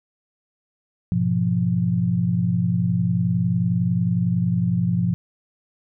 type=chord; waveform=sine; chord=F diminished; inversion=first; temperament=equal; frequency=103.83 / 123.47 / 174.61 Hz; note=Ab2 / Cb3 / F3; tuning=0 / 0 / 0 cents; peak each=-25 / -23 / -20 dBFS; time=1.12-5.14 s; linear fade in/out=0 ms; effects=none